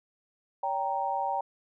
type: chord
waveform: sine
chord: G diminished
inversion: second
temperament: equal with one note detuned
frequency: 567 / 784 / 932.3 Hz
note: Db5 / G5 / Bb5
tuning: +39 / 0 / 0 cents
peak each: -36 / -30 / -31 dBFS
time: 0.63-1.41 s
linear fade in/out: 5 ms
effects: none